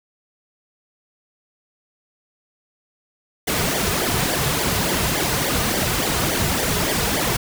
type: noise with flanger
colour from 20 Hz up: pink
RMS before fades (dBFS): -21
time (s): 3.47-7.37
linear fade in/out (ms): 10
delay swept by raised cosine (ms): 0.74 to 3.74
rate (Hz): 3.5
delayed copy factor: -0.8
effects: none